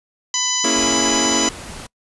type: harmonic tone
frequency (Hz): 999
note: B5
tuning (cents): +20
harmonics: 1 / 2 / 3 / 4 / 5 / 6 / 7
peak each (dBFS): -29 / -30 / -25 / -28 / -26 / -22 / -23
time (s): 0.34-1.49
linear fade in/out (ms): 2
type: chord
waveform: sawtooth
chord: A# half-diminished seventh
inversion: none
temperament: equal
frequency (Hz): 233.1 / 277.2 / 329.6 / 415.3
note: A#3 / C#4 / E4 / G#4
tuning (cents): 0 / 0 / 0 / 0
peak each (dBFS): -20 / -19 / -19 / -23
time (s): 0.64-1.49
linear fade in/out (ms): 5
type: noise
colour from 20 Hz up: pink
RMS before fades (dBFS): -34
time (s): 0.75-1.87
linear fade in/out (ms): 10
effects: noise-tail reverb RT60 0.1 s tail -25 dB re dry + resampled to 24000 Hz